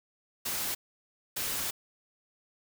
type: noise bursts at uneven times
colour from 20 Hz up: white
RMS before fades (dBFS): -33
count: 2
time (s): 0.45-0.75 / 1.36-1.71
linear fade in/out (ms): 10
effects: none